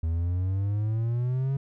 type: exponential sweep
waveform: triangle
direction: up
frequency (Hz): 80 to 138.59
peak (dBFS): -22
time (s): 0.03-1.57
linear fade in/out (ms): 5
effects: none